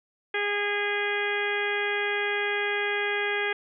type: harmonic tone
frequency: 410 Hz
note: G#4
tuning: 22 cents flat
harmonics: 1 / 2 / 3 / 4 / 5 / 6 / 7 / 8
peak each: -30 / -35 / -39 / -30 / -31 / -34 / -43 / -38 dBFS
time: 0.34-3.53 s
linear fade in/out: 5 ms
effects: none